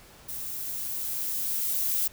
violet noise with level ramp, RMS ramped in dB -36 to -26 dBFS, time 0.28-2.08 s, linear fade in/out 10 ms, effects pink hiss -52 dBFS RMS until 2.12 s

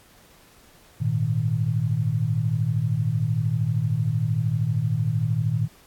sine chord, Ab suspended second, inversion none, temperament just, 103.83 / 116.8 / 155.74 Hz, Ab2 / Bb2 / Eb3, 0 / +4 / +2 cents, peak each -28 / -23 / -25 dBFS, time 1-5.68 s, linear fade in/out 20 ms, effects pink hiss -54 dBFS RMS until 5.86 s + AAC 64 kbps

